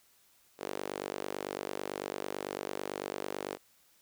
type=tone with high-pass filter; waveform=sawtooth; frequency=49 Hz; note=G1; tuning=in tune; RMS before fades=-39 dBFS; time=0.58-3.58 s; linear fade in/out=50 ms; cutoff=420 Hz; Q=1.9; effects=white hiss -66 dBFS RMS until 4.01 s